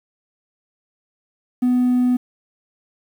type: tone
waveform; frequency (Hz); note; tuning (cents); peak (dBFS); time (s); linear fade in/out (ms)
triangle; 248.8; B3; +13; -11; 1.62-2.17; 10
effects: tanh soft clip ceiling -9 dBFS + 8-bit